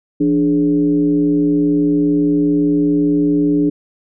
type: tone with frequency modulation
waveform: sine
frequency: 293.7 Hz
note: D4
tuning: in tune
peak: -11 dBFS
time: 0.2-3.7 s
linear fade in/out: 10 ms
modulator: 125 Hz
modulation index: 0.64
effects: none

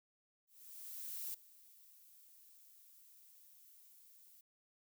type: noise with ADSR envelope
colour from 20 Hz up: violet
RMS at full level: -43 dBFS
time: 0.47-4.41 s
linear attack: 870 ms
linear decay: 6 ms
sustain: -20 dB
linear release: 5 ms
effects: none

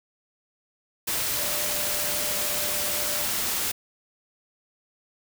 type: tone in noise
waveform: sine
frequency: 594 Hz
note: D5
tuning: 20 cents sharp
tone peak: -37 dBFS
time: 1.36-3.25 s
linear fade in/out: 10 ms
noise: white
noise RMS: -27 dBFS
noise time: 1.07-3.72 s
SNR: -13 dB
effects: none

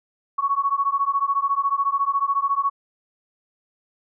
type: beating tone pair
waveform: sine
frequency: 1107 / 1121 Hz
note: C#6 / C#6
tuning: -3 / +19 cents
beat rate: 14 Hz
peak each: -22 dBFS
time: 0.38-2.7 s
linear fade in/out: 10 ms
effects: none

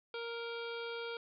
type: harmonic tone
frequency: 466.2 Hz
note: A#4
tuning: in tune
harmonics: 1 / 2 / 3 / 5 / 6 / 7 / 8 / 9 / 10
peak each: -41 / -50 / -46 / -49 / -59 / -50 / -56 / -60 / -57 dBFS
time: 0.14-1.17 s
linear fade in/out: 2 ms
effects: none

